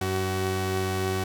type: tone pair together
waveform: sawtooth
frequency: 94.92 / 376.4 Hz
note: F#2 / F#4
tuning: +45 / +30 cents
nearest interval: 2 octaves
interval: 2385 cents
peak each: -24 dBFS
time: 0.01-1.24 s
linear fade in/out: 5 ms
effects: none